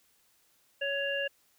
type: harmonic tone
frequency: 558 Hz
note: C#5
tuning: 11 cents sharp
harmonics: 1 / 3 / 5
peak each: -33 / -34 / -34 dBFS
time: 0.81-1.28 s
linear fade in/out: 10 ms
effects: white hiss -68 dBFS RMS until 1.58 s